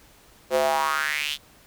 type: tone with high-pass filter sweep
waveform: square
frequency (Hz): 73.42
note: D2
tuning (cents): 0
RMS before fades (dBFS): -24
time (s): 0.5-1.38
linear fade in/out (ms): 50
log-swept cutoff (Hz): 460 to 3500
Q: 4.5
effects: pink hiss -54 dBFS RMS until 1.66 s